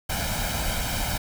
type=noise with comb filter; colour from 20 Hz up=pink; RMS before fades=-27 dBFS; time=0.09-1.18 s; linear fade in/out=10 ms; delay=1.3 ms; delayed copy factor=+0.7; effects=none